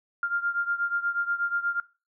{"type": "beating tone pair", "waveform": "sine", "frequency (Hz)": [1396, 1404.3], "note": ["F6", "F6"], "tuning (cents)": [-1, 9], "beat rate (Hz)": 8.3, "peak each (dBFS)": [-27, -30], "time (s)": [0.23, 1.8], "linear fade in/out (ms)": 2, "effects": ["noise-tail reverb RT60 0.3 s tail -20 dB re dry"]}